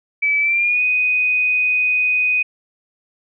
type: tone with pitch glide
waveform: sine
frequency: 2300 to 2494 Hz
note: D7 to D#7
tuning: -37 to +3 cents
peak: -14 dBFS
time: 0.22-2.43 s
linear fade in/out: 10 ms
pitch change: +140 cents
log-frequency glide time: 0.4-0.83 s
effects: none